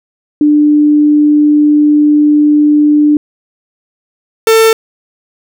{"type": "tone pair in turn", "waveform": ["sine", "45% pulse"], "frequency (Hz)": [297.4, 447.1], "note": ["D4", "A4"], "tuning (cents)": [22, 28], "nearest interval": "perfect fifth", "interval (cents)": 706, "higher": "second", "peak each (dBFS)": -4, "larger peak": "neither", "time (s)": [[0.41, 3.17], [4.47, 4.73]], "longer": "first", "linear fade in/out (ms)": 2, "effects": []}